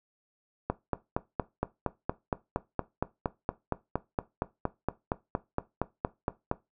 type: click train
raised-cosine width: 1 ms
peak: -13 dBFS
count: 26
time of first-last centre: 0.7-6.514 s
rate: 4.3 Hz
effects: noise-tail reverb RT60 0.2 s tail -17 dB re dry